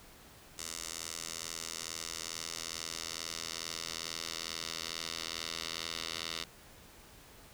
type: tone with band-pass filter sweep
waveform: 10% pulse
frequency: 82.3 Hz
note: E2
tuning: 2 cents flat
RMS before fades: -41 dBFS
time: 0.58-6.44 s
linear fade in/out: 5 ms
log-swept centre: 7100 to 4200 Hz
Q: 1.6
effects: pink hiss -56 dBFS RMS until 7.53 s